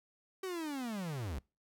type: linear sweep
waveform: 45% pulse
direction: down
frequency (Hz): 386.4 to 58.27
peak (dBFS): -37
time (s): 0.43-1.39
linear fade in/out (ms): 5
effects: noise-tail reverb RT60 0.3 s tail -25 dB re dry